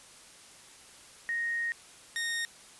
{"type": "tone pair in turn", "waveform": ["sine", "sawtooth"], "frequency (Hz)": [1864.7, 1852.9], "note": ["A#6", "A#6"], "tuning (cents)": [0, -11], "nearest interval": "unison", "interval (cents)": 11, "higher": "first", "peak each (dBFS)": [-29, -27], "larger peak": "second", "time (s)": [[1.29, 1.72], [2.16, 2.45]], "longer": "first", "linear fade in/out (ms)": 0, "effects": ["white hiss -53 dBFS RMS until 2.79 s", "resampled to 24000 Hz"]}